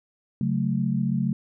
sine chord, F# minor, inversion second, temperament equal, 138.59 / 185 / 220 Hz, C#3 / F#3 / A3, 0 / 0 / 0 cents, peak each -26 dBFS, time 0.41-1.33 s, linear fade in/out 2 ms, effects none

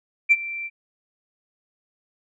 sine tone with ADSR envelope, 2349 Hz, D7, in tune, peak -9 dBFS, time 0.29-0.7 s, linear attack 26 ms, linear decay 39 ms, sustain -19 dB, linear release 41 ms, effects tanh soft clip ceiling -5 dBFS

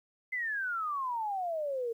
sine exponential sweep, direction down, 2072 to 450.5 Hz, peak -31 dBFS, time 0.32-1.93 s, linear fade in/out 10 ms, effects 11-bit

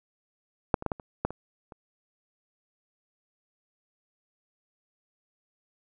clicks, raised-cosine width 1 ms, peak -6 / -22 / -13 / -15 / -28 / -11 / -23 / -30 dBFS, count 8, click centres 0.742 / 0.824 / 0.863 / 0.918 / 0.998 / 1.25 / 1.306 / 1.722 s, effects none

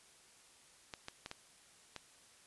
clicks, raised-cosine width 0.2 ms, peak -26 dBFS, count 5, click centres 0.938 / 1.084 / 1.261 / 1.314 / 1.963 s, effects white hiss -63 dBFS RMS until 2.46 s + resampled to 24000 Hz

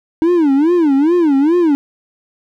triangle tone with vibrato, 310 Hz, D#4, 6 cents flat, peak -7 dBFS, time 0.22-1.75 s, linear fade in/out 0 ms, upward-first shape sine, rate 2.4 Hz, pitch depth 240 cents each way, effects none

